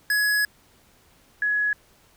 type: tone pair in turn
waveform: square / sine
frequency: 1683 / 1683 Hz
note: G#6 / G#6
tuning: +23 / +23 cents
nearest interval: unison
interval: 0 cents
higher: neither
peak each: -20 dBFS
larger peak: neither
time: 0.1-0.45 / 1.42-1.73 s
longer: first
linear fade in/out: 2 ms
effects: pink hiss -58 dBFS RMS until 2.16 s